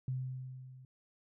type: tone with level ramp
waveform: sine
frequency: 129.2 Hz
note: C3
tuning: 21 cents flat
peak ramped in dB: -32 to -52 dBFS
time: 0.08-0.85 s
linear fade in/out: 2 ms
effects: none